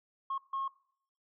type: tone bursts at uneven times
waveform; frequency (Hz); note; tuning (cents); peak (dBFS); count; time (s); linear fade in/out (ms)
sine; 1083; C#6; -41; -31; 2; 0.3-0.38 / 0.53-0.68; 5
effects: noise-tail reverb RT60 0.6 s tail -19 dB re dry + tanh soft clip ceiling -28 dBFS